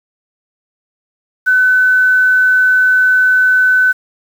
sine tone with quantisation, 1509 Hz, F#6, 34 cents sharp, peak -7 dBFS, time 1.46-3.93 s, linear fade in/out 20 ms, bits 6, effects none

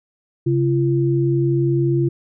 sine tone pair together, 135.6 / 341.5 Hz, C#3 / F4, -38 / -39 cents, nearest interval octave + major third, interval 1599 cents, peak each -17 / -18 dBFS, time 0.46-2.09 s, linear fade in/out 10 ms, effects none

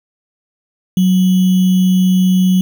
sine tone with sample-and-hold, 185 Hz, F#3, in tune, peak -8 dBFS, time 0.97-2.61 s, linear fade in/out 2 ms, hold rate 3150 Hz, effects none

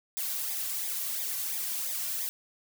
blue noise with flanger, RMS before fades -33 dBFS, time 0.17-2.29 s, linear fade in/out 0 ms, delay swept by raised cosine 0.69 to 2.39 ms, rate 2.9 Hz, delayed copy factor -0.8, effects none

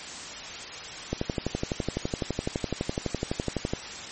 click train, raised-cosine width 2 ms, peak -13 dBFS, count 32, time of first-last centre 1.13-3.735 s, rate 11.9 Hz, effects white hiss -38 dBFS RMS until 4.11 s + MP3 32 kbps

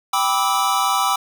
square chord, E minor seventh, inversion first, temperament equal with one note detuned, 784 / 987.8 / 1174.7 / 1298.9 Hz, G5 / B5 / D6 / E6, 0 / 0 / 0 / -26 cents, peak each -23 dBFS, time 0.13-1.16 s, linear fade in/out 5 ms, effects 8-bit

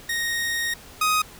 sawtooth tone pair in turn, 1864.7 / 1252.5 Hz, A#6 / D#6, 0 / +11 cents, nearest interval perfect fifth, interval 689 cents, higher first, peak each -20 / -15 dBFS, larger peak second, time 0.09-0.74 / 1.01-1.22 s, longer first, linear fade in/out 5 ms, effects pink hiss -45 dBFS RMS until 1.39 s

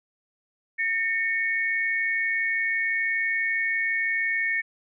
sine tone pair together, 1820.4 / 2217 Hz, A#6 / C#7, -42 / 0 cents, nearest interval minor third, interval 342 cents, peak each -25 / -26 dBFS, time 0.78-4.62 s, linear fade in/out 20 ms, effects none

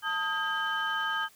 sine tone cluster, 891 / 1256 / 1612 / 3068 Hz, A5 / D#6 / G6 / G7, +22 / +16 / +48 / -38 cents, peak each -35 / -32 / -30 / -36 dBFS, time 0.02-1.29 s, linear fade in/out 50 ms, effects tanh soft clip ceiling -20 dBFS + white hiss -59 dBFS RMS until 1.35 s

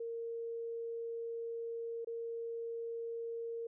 sine tone with dropouts, 462.1 Hz, A#4, 15 cents flat, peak -38 dBFS, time 0-3.67 s, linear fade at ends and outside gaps 5 ms, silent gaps 2.047-2.071 s, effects none

